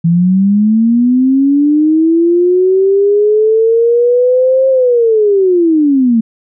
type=linear two-way sweep; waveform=sine; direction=up then down; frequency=164.4 to 533 to 219.6 Hz; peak=-6 dBFS; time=0.04-6.21 s; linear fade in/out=10 ms; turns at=4.69 s; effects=none